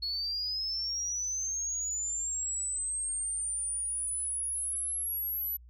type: linear sweep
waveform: sine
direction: up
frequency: 4327 to 11930 Hz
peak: -30 dBFS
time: 0.02-5.57 s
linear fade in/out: 10 ms
effects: tanh soft clip ceiling -26 dBFS + added 60 Hz sine -50 dBFS peak until 5.69 s